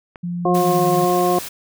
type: click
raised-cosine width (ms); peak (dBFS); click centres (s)
0.5; -21; 0.158
type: tone with pitch glide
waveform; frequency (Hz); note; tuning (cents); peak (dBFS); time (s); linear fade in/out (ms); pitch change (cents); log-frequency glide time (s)
sine; 174.61 to 160.12; F3 to D#3; 0 to +50; -22; 0.23-1.05; 10; -150; 0.57-0.82
type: harmonic tone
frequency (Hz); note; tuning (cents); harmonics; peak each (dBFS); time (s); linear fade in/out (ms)
178.7; F3; +40; 1 / 2 / 3 / 4 / 6; -24 / -18 / -24 / -19 / -23; 0.45-1.39; 5
type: noise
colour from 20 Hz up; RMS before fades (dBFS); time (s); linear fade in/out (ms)
white; -31; 0.54-1.49; 10
effects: none